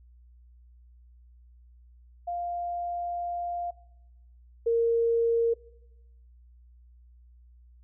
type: tone pair in turn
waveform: sine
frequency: 698.5 / 463 Hz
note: F5 / A#4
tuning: 0 / -12 cents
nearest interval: perfect fifth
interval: 712 cents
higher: first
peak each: -29 / -21 dBFS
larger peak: second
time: 2.27-3.71 / 4.66-5.54 s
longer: first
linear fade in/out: 10 ms
effects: noise-tail reverb RT60 0.9 s tail -21 dB re dry + added 60 Hz sine -52 dBFS peak until 7.83 s